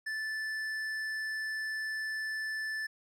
sine tone with tanh clipping, 1753 Hz, A6, 7 cents flat, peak -35 dBFS, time 0.06-2.87 s, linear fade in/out 10 ms, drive 10 dB, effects none

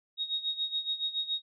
sine tone with tremolo, 3756 Hz, A#7, 12 cents sharp, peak -27 dBFS, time 0.17-1.42 s, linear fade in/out 50 ms, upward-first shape sine, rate 7.1 Hz, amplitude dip 80%, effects none

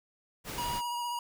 pink noise, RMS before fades -39 dBFS, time 0.44-0.82 s, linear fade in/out 50 ms
square tone with vibrato, 959 Hz, A#5, 49 cents sharp, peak -33 dBFS, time 0.58-1.19 s, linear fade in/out 2 ms, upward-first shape sine, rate 15 Hz, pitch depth 19 cents each way
effects none

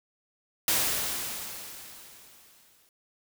white noise with exponential decay, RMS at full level -24 dBFS, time 0.68-2.89 s, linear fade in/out 1 ms, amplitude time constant 480 ms, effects none

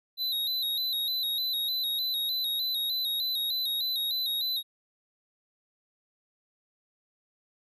square tone with vibrato, 3891 Hz, B7, 27 cents flat, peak -28 dBFS, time 0.17-4.63 s, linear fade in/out 50 ms, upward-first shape square, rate 3.3 Hz, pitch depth 54 cents each way, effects none

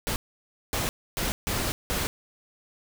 pink noise bursts at uneven times, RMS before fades -28 dBFS, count 5, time 0.07-0.16 / 0.73-0.89 / 1.17-1.32 / 1.47-1.72 / 1.9-2.07 s, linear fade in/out 0 ms, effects none

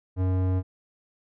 square tone with low-pass filter, 92.8 Hz, F#2, 6 cents sharp, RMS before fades -24 dBFS, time 0.16-0.63 s, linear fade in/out 50 ms, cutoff 760 Hz, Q 0.51, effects none

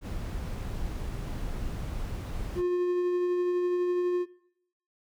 brown noise, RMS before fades -34 dBFS, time 0.01-2.63 s, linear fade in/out 50 ms
triangle tone with tremolo, 356.5 Hz, F4, 36 cents sharp, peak -21 dBFS, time 2.55-4.26 s, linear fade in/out 50 ms, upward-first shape triangle, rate 12 Hz, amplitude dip 25%
effects noise-tail reverb RT60 0.7 s tail -19 dB re dry

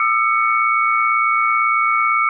sine tone cluster, 1212 / 1330 / 2228 Hz, D#6 / E6 / C#7, -46 / +15 / +8 cents, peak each -18 dBFS, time 0-2.29 s, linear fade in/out 2 ms, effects none

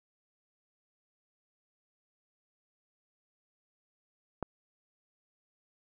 click, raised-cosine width 1 ms, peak -19 dBFS, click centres 4.427 s, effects none

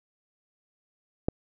click, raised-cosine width 2 ms, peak -11 dBFS, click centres 1.285 s, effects none

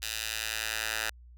10% pulse tone with high-pass filter sweep, 110 Hz, A2, in tune, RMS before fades -34 dBFS, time 0.02-1.1 s, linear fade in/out 5 ms, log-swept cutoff 3100 to 1500 Hz, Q 1, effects added 60 Hz sine -49 dBFS peak until 1.37 s

